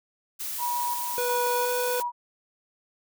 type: noise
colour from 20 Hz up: blue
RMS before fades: -33 dBFS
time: 0.39-2.03 s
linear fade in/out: 20 ms
type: tone with tremolo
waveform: sine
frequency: 965 Hz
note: B5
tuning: 40 cents flat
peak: -26 dBFS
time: 0.58-2.12 s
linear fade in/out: 50 ms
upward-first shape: square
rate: 1.4 Hz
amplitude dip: 45%
type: tone with pitch glide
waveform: square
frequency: 490 to 494 Hz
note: B4 to B4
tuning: -14 to 0 cents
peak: -27 dBFS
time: 1.18-2 s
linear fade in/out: 0 ms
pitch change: +14 cents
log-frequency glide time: 1.58-1.7 s
effects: none